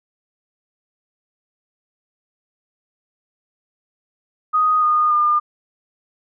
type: tone with pitch steps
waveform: sine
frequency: 1246 / 1226 / 1206.3 Hz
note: D#6 / D#6 / D6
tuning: +2 / -26 / +46 cents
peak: -13 dBFS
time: 4.53-5.4 s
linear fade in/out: 20 ms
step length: 290 ms
effects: none

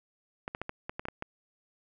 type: clicks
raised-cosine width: 0.5 ms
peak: -20 dBFS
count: 9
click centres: 0.479 / 0.549 / 0.616 / 0.694 / 0.895 / 0.995 / 1.054 / 1.085 / 1.224 s
effects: none

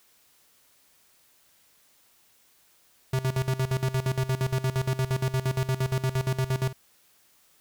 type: tone with tremolo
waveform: square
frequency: 130.81 Hz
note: C3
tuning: in tune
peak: -23 dBFS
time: 3.13-6.73 s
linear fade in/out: 5 ms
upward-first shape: square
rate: 8.6 Hz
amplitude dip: 80%
effects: white hiss -62 dBFS RMS until 7.6 s

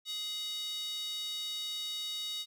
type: tone with high-pass filter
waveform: square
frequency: 418.1 Hz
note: G#4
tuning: 12 cents sharp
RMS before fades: -38 dBFS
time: 0.05-2.46 s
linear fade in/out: 50 ms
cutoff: 3700 Hz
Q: 6.6
effects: none

